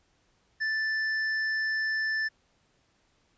triangle tone with hard clipping, 1760 Hz, A6, in tune, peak -28 dBFS, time 0.6-2.29 s, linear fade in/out 20 ms, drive 10 dB, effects pink hiss -69 dBFS RMS until 3.37 s + resampled to 16000 Hz

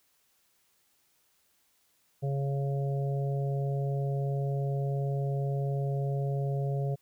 harmonic tone, 138.59 Hz, C#3, in tune, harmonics 1 / 3 / 4 / 5, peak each -28 / -38 / -40 / -42 dBFS, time 2.22-6.96 s, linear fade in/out 20 ms, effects white hiss -70 dBFS RMS until 7.01 s

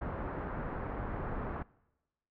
pink low-pass noise, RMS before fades -38 dBFS, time 0.01-1.63 s, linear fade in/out 10 ms, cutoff 1500 Hz, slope 24 dB/octave, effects noise-tail reverb RT60 1.0 s tail -23 dB re dry

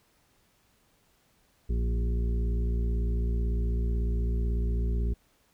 harmonic tone with a mistuned harmonic, 58 Hz, A#1, 8 cents flat, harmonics 1 / 2 / 3 / 4 / 6 / 7, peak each -25 / -37 / -39 / -41 / -45 / -43 dBFS, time 1.69-5.14 s, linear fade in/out 10 ms, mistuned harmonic 2, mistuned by -27 cents, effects pink hiss -67 dBFS RMS until 5.53 s

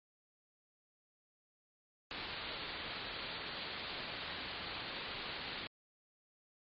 white low-pass noise, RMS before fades -44 dBFS, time 2.11-5.67 s, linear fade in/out 0 ms, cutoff 4500 Hz, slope 96 dB/octave, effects MP3 32 kbps

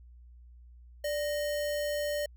sine tone with sample-and-hold, 587.3 Hz, D5, in tune, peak -29 dBFS, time 1.04-2.26 s, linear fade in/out 5 ms, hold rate 2450 Hz, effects added 60 Hz sine -50 dBFS peak until 2.36 s

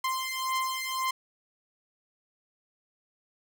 sawtooth beating tone pair, 1043 / 1044.9 Hz, C6 / C6, -6 / -3 cents, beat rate 1.9 Hz, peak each -28 / -28 dBFS, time 0.04-1.11 s, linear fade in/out 5 ms, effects none

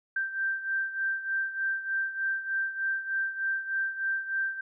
sine beating tone pair, 1568 / 1571.3 Hz, G6 / G6, 0 / +4 cents, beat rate 3.3 Hz, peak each -29 / -34 dBFS, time 0.16-4.61 s, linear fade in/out 5 ms, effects none

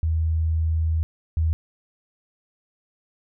sine tone pair in turn, 80.4 / 80.4 Hz, E2 / E2, -43 / -43 cents, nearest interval unison, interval 0 cents, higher neither, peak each -19 / -18 dBFS, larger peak second, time 0.03-1.03 / 1.37-1.53 s, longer first, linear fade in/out 0 ms, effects none

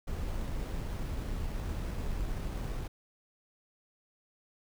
brown noise with sample-and-hold, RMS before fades -35 dBFS, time 0.07-2.88 s, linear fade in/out 10 ms, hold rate 7350 Hz, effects none

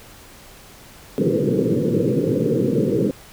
white band-pass noise, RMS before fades -19 dBFS, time 1.18-3.11 s, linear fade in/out 0 ms, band 110 to 510 Hz, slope 96 dB/octave, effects pink hiss -44 dBFS RMS until 3.32 s

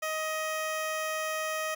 15% pulse tone, 628 Hz, D#5, 16 cents sharp, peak -24 dBFS, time 0.02-1.75 s, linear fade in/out 10 ms, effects 11-bit

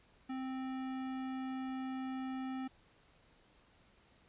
sine tone with hard clipping, 261.6 Hz, C4, in tune, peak -40 dBFS, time 0.29-2.68 s, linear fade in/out 10 ms, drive 17 dB, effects pink hiss -67 dBFS RMS until 4.28 s + resampled to 8000 Hz

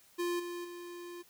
square tone with level steps, 349.2 Hz, F4, in tune, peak -32 / -39 / -44 dBFS, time 0.18-1.23 s, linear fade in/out 20 ms, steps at 0.39 / 0.64 s, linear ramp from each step 10 ms, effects white hiss -63 dBFS RMS until 1.29 s

